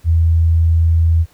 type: tone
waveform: sine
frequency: 82.4 Hz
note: E2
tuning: in tune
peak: -9 dBFS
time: 0.04-1.26 s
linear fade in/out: 50 ms
effects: pink hiss -52 dBFS RMS until 1.33 s